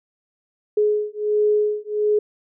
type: beating tone pair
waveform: sine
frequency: 420.2 / 421.6 Hz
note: G#4 / G#4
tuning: +20 / +26 cents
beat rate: 1.4 Hz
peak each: -20 dBFS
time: 0.77-2.19 s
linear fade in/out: 5 ms
effects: none